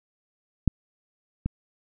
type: clicks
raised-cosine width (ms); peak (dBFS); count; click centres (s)
5; -6 / -14; 2; 0.677 / 1.46
effects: none